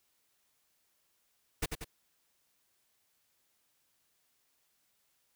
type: noise with echo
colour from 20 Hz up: pink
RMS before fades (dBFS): -31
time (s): 1.62-1.66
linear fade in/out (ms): 10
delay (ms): 93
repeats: 2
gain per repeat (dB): -5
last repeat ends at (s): 1.846
effects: white hiss -75 dBFS RMS until 5.35 s